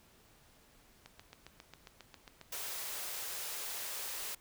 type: click train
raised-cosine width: 0.2 ms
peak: -32 dBFS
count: 17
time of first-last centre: 1.06-3.225 s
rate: 7.39 Hz
type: high-pass noise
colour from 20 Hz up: white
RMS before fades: -41 dBFS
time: 2.52-4.35 s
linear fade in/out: 5 ms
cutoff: 370 Hz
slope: 48 dB/octave
effects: pink hiss -64 dBFS RMS until 4.4 s